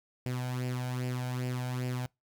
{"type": "tone with flanger", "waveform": "sawtooth", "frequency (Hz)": 125.8, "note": "B2", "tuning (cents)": 32, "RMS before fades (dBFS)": -34, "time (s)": [0.26, 2.06], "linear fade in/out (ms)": 0, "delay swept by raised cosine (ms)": [0.39, 1.33], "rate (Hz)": 2.5, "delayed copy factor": 0.6, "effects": ["noise-tail reverb RT60 0.2 s tail -25 dB re dry"]}